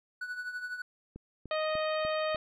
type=tone with tremolo; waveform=triangle; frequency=1480 Hz; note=F#6; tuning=in tune; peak=-31 dBFS; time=0.21-0.82 s; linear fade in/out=5 ms; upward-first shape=triangle; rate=12 Hz; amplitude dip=70%
type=click train; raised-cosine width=3 ms; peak=-31 dBFS; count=5; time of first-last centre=1.16-2.347 s; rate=3.37 Hz
type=harmonic tone; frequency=622.3 Hz; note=D#5; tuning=in tune; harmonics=1 / 2 / 3 / 4 / 5 / 6 / 7; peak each=-30 / -36 / -40 / -42 / -44 / -46 / -47 dBFS; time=1.51-2.36 s; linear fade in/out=2 ms
effects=none